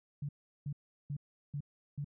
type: tone bursts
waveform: sine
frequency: 143.8 Hz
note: D3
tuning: 36 cents flat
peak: -35 dBFS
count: 5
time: 0.22-2.045 s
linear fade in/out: 5 ms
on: 69 ms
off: 370 ms
effects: none